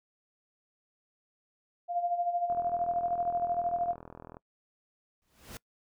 sine tone with tremolo, 698.5 Hz, F5, in tune, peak -25 dBFS, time 1.88-3.96 s, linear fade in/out 50 ms, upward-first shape sine, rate 13 Hz, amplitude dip 65%
click train, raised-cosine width 1 ms, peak -31 dBFS, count 78, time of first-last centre 2.5-4.369 s, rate 41.2 Hz
pink noise with exponential growth, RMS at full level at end -40 dBFS, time 5.22-5.57 s, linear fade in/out 0 ms, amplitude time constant 74 ms
effects noise-tail reverb RT60 0.1 s tail -23 dB re dry

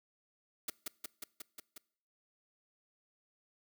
white noise with echo, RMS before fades -37 dBFS, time 0.68-0.7 s, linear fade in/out 5 ms, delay 180 ms, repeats 6, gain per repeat -2 dB, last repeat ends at 1.78 s, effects noise-tail reverb RT60 0.6 s tail -23 dB re dry

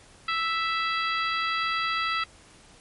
harmonic tone with a mistuned harmonic, 659.3 Hz, E5, in tune, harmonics 2 / 3 / 4 / 5 / 6 / 7, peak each -27 / -31 / -33 / -35 / -37 / -38 dBFS, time 0.28-2.24 s, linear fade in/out 5 ms, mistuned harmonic 7, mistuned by +35 cents, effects pink hiss -53 dBFS RMS until 2.8 s + MP3 48 kbps

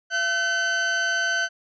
40% pulse tone pair together, 680 / 1526.5 Hz, F5 / G6, -46 / -46 cents, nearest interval octave + major second, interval 1400 cents, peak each -30 / -21 dBFS, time 0.1-1.49 s, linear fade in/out 50 ms, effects resampled to 16000 Hz

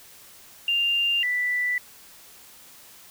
sine tone pair in turn, 2794 / 1975.7 Hz, F7 / B6, 0 / 0 cents, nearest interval tritone, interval 600 cents, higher first, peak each -20 / -22 dBFS, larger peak first, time 0.68-1.23 / 1.23-1.78 s, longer neither, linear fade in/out 2 ms, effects white hiss -49 dBFS RMS until 3.1 s

